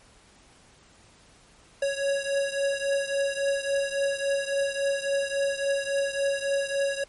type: beating tone pair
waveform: square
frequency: 554.4 / 558 Hz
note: C#5 / C#5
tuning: 0 / +11 cents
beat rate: 3.6 Hz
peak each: -27 / -30 dBFS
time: 1.82-7.04 s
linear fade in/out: 5 ms
effects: pink hiss -56 dBFS RMS until 7.08 s + MP3 48 kbps